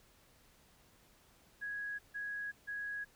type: tone bursts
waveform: sine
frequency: 1661.2 Hz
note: G#6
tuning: in tune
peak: -38 dBFS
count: 3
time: 1.61-3.05 s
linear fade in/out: 20 ms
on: 380 ms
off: 150 ms
effects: pink hiss -66 dBFS RMS until 3.15 s